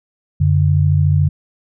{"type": "tone pair together", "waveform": "sine", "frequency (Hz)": [91.66, 145.5], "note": ["F#2", "D3"], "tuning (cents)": [-16, -16], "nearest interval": "minor sixth", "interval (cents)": 800, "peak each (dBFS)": -13, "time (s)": [0.4, 1.29], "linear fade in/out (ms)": 10, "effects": []}